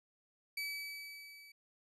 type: tone with level ramp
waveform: 30% pulse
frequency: 2292 Hz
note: D7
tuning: 43 cents flat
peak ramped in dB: -34 to -53 dBFS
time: 0.57-1.52 s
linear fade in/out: 5 ms
effects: resampled to 32000 Hz